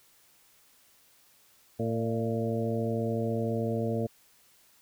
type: harmonic tone with a mistuned harmonic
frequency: 113.7 Hz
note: A#2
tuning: 43 cents flat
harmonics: 1 / 2 / 3 / 4 / 5 / 6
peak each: -32 / -32 / -38 / -33 / -36 / -40 dBFS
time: 1.79-4.07 s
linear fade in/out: 10 ms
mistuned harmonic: 5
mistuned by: +46 cents
effects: white hiss -62 dBFS RMS until 4.81 s